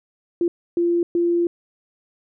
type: tone bursts at uneven times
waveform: sine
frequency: 344.3 Hz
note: F4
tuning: 25 cents flat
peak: -16 dBFS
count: 3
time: 0.41-0.48 / 0.77-1.03 / 1.15-1.47 s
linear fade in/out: 2 ms
effects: none

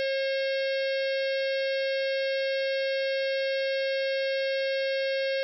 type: harmonic tone with a mistuned harmonic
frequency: 539 Hz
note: C#5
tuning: 49 cents flat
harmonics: 1 / 3 / 4 / 5 / 6 / 7 / 8 / 9 / 10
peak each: -26 / -36 / -38 / -40 / -42 / -43 / -44 / -45 / -46 dBFS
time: 0-5.43 s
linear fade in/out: 0 ms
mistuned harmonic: 9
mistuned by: -54 cents
effects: none

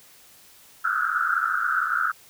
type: band-pass noise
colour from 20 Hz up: pink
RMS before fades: -24 dBFS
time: 0.84-2.12 s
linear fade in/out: 10 ms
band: 1300 to 1500 Hz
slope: 96 dB/octave
effects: white hiss -52 dBFS RMS until 2.29 s

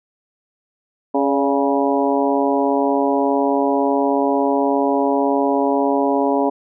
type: harmonic tone with a mistuned harmonic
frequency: 138.59 Hz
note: C#3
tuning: in tune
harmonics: 2 / 3 / 4 / 5 / 6 / 7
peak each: -19 / -21 / -22 / -23 / -24 / -24 dBFS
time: 1.14-6.5 s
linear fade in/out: 10 ms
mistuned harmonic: 4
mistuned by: +51 cents
effects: none

